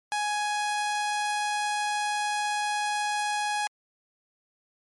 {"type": "tone", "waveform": "sawtooth", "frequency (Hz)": 834, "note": "G#5", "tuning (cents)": 7, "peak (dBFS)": -22, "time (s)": [0.12, 3.67], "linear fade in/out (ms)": 0, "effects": ["MP3 48 kbps"]}